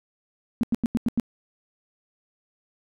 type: tone bursts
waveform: sine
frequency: 233.1 Hz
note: A#3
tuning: in tune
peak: -18 dBFS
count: 6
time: 0.61-1.198 s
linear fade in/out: 0 ms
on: 23 ms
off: 90 ms
effects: none